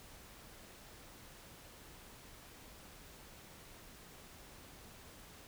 silence, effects pink hiss -56 dBFS RMS until 5.47 s

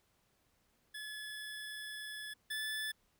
25% pulse tone pair in turn, 1713 / 1738.9 Hz, A6 / A6, -47 / -21 cents, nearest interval unison, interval 26 cents, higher second, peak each -39 / -33 dBFS, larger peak second, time 0.94-2.34 / 2.5-2.92 s, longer first, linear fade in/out 10 ms, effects pink hiss -75 dBFS RMS until 3.19 s

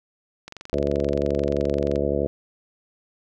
click train, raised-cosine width 0.2 ms, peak -20 dBFS, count 35, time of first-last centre 0.48-1.958 s, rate 23 Hz
harmonic tone, 71.2 Hz, C#2, 47 cents sharp, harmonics 1 / 2 / 3 / 4 / 5 / 6 / 7 / 8 / 9, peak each -30 / -32 / -31 / -31 / -28 / -29 / -26 / -30 / -31 dBFS, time 0.73-2.27 s, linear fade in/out 0 ms
effects none

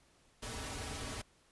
pink noise with comb filter, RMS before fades -42 dBFS, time 0.42-1.22 s, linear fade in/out 10 ms, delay 5.7 ms, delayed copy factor -1, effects pink hiss -68 dBFS RMS until 1.51 s + resampled to 24000 Hz

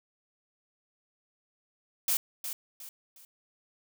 blue noise with echo, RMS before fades -27 dBFS, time 2.08-2.17 s, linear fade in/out 2 ms, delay 360 ms, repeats 3, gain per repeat -9 dB, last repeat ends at 3.25 s, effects none

